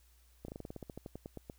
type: slowing click train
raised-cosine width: 2 ms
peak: -30 dBFS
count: 16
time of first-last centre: 0.45-1.498 s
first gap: 33 ms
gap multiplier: 1.1
effects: added 60 Hz sine -63 dBFS peak until 1.58 s + white hiss -70 dBFS RMS until 1.58 s